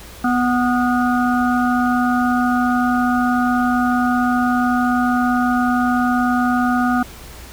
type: harmonic tone with a mistuned harmonic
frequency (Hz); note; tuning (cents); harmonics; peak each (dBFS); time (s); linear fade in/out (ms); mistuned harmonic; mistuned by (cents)
246.9; B3; 0; 1 / 3 / 5 / 6; -16 / -21 / -23 / -24; 0.24-7.03; 5; 6; -37
effects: added 60 Hz sine -39 dBFS peak until 7.52 s + pink hiss -39 dBFS RMS until 7.52 s